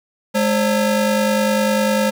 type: ring-modulated tone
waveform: 35% pulse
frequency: 370 Hz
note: F#4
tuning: in tune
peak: -10 dBFS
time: 0.34-2.11 s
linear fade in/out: 20 ms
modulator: 160 Hz
effects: none